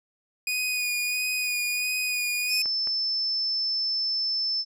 sawtooth tone with vibrato, 2471 Hz, D#7, 13 cents flat, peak -22 dBFS, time 0.47-2.62 s, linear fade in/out 2 ms, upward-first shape sine, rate 1.5 Hz, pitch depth 19 cents each way
sine tone, 5280 Hz, E8, 2 cents sharp, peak -24 dBFS, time 2.48-4.65 s, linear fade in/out 50 ms
clicks, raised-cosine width 0.5 ms, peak -26 dBFS, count 2, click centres 2.658 / 2.873 s
effects none

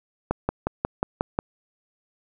click train, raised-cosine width 1 ms, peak -8 dBFS, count 7, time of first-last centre 0.31-1.389 s, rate 5.56 Hz, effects none

